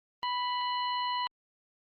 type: harmonic tone with a mistuned harmonic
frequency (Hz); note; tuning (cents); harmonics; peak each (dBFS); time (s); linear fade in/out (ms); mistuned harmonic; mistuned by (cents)
987.8; B5; 0; 1 / 2 / 3 / 4; -30 / -41 / -38 / -41; 0.23-1.27; 0; 4; +76
effects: Opus 32 kbps